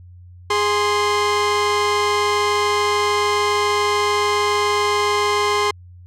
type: tone pair together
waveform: sawtooth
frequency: 413.2 / 1046.5 Hz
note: G#4 / C6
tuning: -9 / 0 cents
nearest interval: octave + major third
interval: 1609 cents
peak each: -15 dBFS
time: 0.5-5.71 s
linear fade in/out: 5 ms
effects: added 89 Hz sine -39 dBFS peak until 6.06 s + low-pass 7000 Hz 12 dB/octave